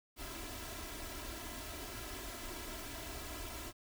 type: noise with comb filter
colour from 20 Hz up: pink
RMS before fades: -45 dBFS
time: 0.16-3.73 s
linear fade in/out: 50 ms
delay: 3 ms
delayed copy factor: +0.8
effects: none